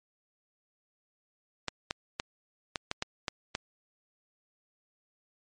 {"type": "clicks", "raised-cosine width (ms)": 0.2, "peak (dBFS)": -13, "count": 8, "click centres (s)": [1.683, 1.909, 2.199, 2.758, 2.914, 3.024, 3.282, 3.551], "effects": ["MP3 48 kbps"]}